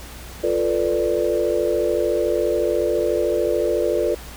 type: chord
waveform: sine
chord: B half-diminished seventh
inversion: second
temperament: equal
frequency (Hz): 349.2 / 440 / 493.9 / 587.3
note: F4 / A4 / B4 / D5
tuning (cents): 0 / 0 / 0 / 0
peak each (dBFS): -23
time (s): 0.43-4.15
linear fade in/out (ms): 10
effects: added 60 Hz sine -38 dBFS peak until 4.36 s + pink hiss -39 dBFS RMS until 4.36 s